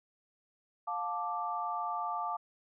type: chord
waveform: sine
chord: D minor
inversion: first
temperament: equal with one note detuned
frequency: 708.2 / 880 / 1174.7 Hz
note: F5 / A5 / D6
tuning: +24 / 0 / 0 cents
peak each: -38 / -37 / -36 dBFS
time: 0.87-2.37 s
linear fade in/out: 10 ms
effects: none